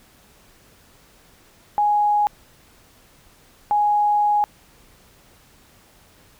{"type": "tone bursts at uneven times", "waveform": "sine", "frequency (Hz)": 831, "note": "G#5", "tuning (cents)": 1, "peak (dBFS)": -15, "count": 2, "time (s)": [[1.78, 2.27], [3.71, 4.44]], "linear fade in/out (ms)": 0, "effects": ["pink hiss -53 dBFS RMS until 6.39 s"]}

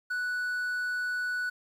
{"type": "tone", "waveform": "triangle", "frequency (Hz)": 1480, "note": "F#6", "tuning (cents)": 0, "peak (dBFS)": -27, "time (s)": [0.1, 1.5], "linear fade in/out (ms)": 10, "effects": ["10-bit"]}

